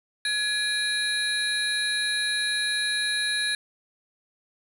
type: tone cluster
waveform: sine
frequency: 1686 / 2399 / 3865 / 4156 / 9850 Hz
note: G#6 / D7 / B7 / C8 / D#9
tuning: +26 / +36 / -38 / -12 / -19 cents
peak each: -26 / -35 / -28 / -30 / -32 dBFS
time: 0.25-3.55 s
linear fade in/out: 2 ms
effects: tanh soft clip ceiling -17 dBFS + 9-bit